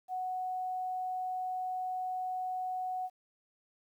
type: tone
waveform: sine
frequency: 740 Hz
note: F#5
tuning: in tune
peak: -33 dBFS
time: 0.08-3.1 s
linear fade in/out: 50 ms
effects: 11-bit